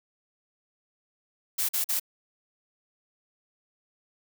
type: noise bursts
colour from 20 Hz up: blue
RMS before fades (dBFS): -27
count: 3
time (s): 1.58-1.998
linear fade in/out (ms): 10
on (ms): 110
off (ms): 44
effects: none